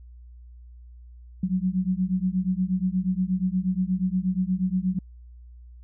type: beating tone pair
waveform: sine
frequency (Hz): 181.1 / 189.5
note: F#3 / F#3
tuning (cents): -37 / +42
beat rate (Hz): 8.4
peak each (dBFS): -25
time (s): 1.43-4.99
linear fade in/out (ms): 5
effects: added 60 Hz sine -43 dBFS peak until 5.83 s